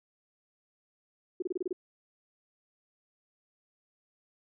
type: tone bursts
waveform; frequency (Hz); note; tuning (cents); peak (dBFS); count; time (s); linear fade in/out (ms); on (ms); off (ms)
sine; 364; F#4; -28; -29; 7; 1.4-1.729; 5; 23; 28
effects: none